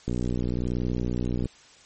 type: click train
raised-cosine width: 3 ms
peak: -15 dBFS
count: 85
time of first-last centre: 0.08-1.457 s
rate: 61 Hz
effects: white hiss -53 dBFS RMS until 1.85 s + MP3 32 kbps